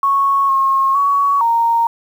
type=tone with pitch steps; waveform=sine; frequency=1104 / 1081 / 1123 / 927 Hz; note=C#6 / C#6 / C#6 / A#5; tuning=-7 / -44 / +22 / -10 cents; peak=-11 dBFS; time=0.03-1.87 s; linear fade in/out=2 ms; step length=460 ms; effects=7-bit